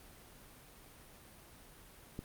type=click; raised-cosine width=3 ms; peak=-27 dBFS; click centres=2.191 s; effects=pink hiss -57 dBFS RMS until 2.24 s + Opus 32 kbps